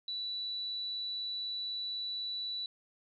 sine tone, 3952 Hz, B7, in tune, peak -35 dBFS, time 0.08-2.66 s, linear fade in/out 2 ms, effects none

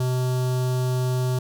square tone with notch filter, 127 Hz, B2, 49 cents sharp, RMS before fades -23 dBFS, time 0-1.39 s, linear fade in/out 5 ms, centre 2100 Hz, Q 0.98, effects none

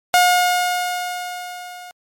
sawtooth tone with level ramp, 718 Hz, F5, 48 cents sharp, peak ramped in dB -6 to -31 dBFS, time 0.14-1.91 s, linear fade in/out 0 ms, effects MP3 64 kbps

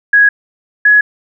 sine tone pair in turn, 1661.2 / 1683.4 Hz, G#6 / G#6, 0 / +23 cents, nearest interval unison, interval 23 cents, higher second, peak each -4 dBFS, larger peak neither, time 0.13-0.29 / 0.85-1.01 s, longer neither, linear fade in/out 5 ms, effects none

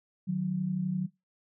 sine tone pair together, 153.11 / 185 Hz, D#3 / F#3, -28 / 0 cents, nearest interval minor third, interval 328 cents, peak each -34 / -28 dBFS, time 0.27-1.07 s, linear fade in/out 20 ms, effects noise-tail reverb RT60 0.2 s tail -20 dB re dry

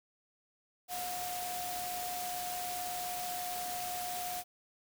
sine tone in noise, 719 Hz, F#5, 50 cents flat, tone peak -38 dBFS, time 0.88-4.44 s, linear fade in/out 50 ms, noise white, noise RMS -41 dBFS, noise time 0.88-4.44 s, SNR 0 dB, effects none

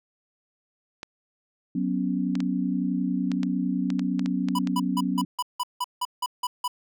clicks, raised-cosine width 0.2 ms, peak -18 dBFS, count 11, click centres 1.031 / 2.354 / 2.404 / 3.317 / 3.432 / 3.903 / 3.994 / 4.194 / 4.26 / 4.486 / 4.673 s
sine chord, F# suspended fourth, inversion none, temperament just, 185 / 246.7 / 277.5 Hz, F#3 / B3 / C#4, 0 / -2 / +2 cents, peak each -27 / -28 / -28 dBFS, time 1.75-5.25 s, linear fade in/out 5 ms
square tone bursts, 989 Hz, B5, 2 cents sharp, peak -25 dBFS, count 11, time 4.55-6.679 s, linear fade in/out 5 ms, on 39 ms, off 170 ms
effects none

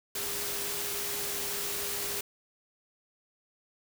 sine tone in noise, 406.8 Hz, G#4, 36 cents flat, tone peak -43 dBFS, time 0.15-2.21 s, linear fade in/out 5 ms, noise white, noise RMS -34 dBFS, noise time 0.15-2.21 s, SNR -12 dB, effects none

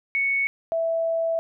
sine tone pair in turn, 2217 / 659.1 Hz, C#7 / E5, 0 / 0 cents, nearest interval octave + major sixth, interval 2100 cents, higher first, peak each -20 / -21 dBFS, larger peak first, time 0.15-0.47 / 0.72-1.39 s, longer second, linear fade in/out 0 ms, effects none

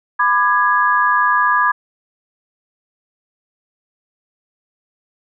sine chord, G# diminished, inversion first, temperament just, 996.7 / 1196.1 / 1661.2 Hz, B5 / D6 / G#6, +16 / +31 / 0 cents, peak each -16 dBFS, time 0.19-1.72 s, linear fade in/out 10 ms, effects none

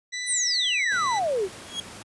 20% pulse tone with vibrato, 1975.5 Hz, B6, in tune, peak -24 dBFS, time 0.12-1.2 s, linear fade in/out 20 ms, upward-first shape sine, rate 2.3 Hz, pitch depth 9 cents each way
sine exponential sweep, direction down, 9800 to 349.2 Hz, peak -22 dBFS, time 0.26-1.49 s, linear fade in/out 50 ms
pink noise, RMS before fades -41 dBFS, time 0.91-2.03 s, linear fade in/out 10 ms
40% pulse tone with exponential growth, 3297 Hz, G#7, 13 cents flat, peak -24 dBFS, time 1.62-1.8 s, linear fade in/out 2 ms, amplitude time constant 38 ms
effects high-pass 100 Hz 12 dB/octave + resampled to 24000 Hz

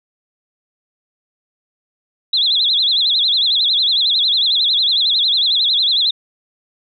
sine tone with vibrato, 3700 Hz, A#7, 14 cents flat, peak -12 dBFS, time 2.33-6.11 s, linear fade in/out 5 ms, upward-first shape sine, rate 11 Hz, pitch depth 200 cents each way, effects none

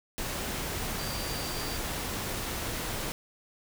sine tone in noise, 4697 Hz, D8, 1 cent flat, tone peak -41 dBFS, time 0.99-1.77 s, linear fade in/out 0 ms, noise pink, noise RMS -34 dBFS, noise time 0.18-3.12 s, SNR -10 dB, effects none

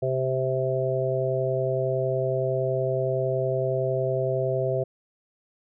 harmonic tone, 130.8 Hz, C3, in tune, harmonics 1 / 3 / 4 / 5, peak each -28 / -28 / -28 / -28 dBFS, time 0.02-4.84 s, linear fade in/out 10 ms, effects none

